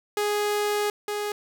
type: tone pair in turn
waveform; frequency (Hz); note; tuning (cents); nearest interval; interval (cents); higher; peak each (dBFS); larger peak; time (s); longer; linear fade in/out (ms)
sawtooth; 415.3 / 415.3; G#4 / G#4; 0 / 0; unison; 0; neither; -19 / -23; first; 0.17-0.9 / 1.08-1.32; first; 2
effects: none